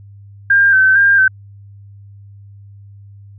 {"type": "tone with vibrato", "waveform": "sine", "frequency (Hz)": 1568, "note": "G6", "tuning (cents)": 0, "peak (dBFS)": -7, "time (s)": [0.5, 1.28], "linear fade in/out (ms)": 5, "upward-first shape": "square", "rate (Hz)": 2.2, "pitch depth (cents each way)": 36, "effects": ["added 100 Hz sine -36 dBFS peak until 3.38 s"]}